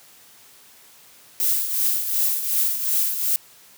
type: noise with tremolo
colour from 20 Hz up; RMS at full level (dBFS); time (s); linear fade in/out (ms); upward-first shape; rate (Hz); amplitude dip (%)
violet; -19; 1.4-3.36; 0; triangle; 2.7; 65
effects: white hiss -50 dBFS RMS until 3.77 s + high-pass 80 Hz 12 dB/octave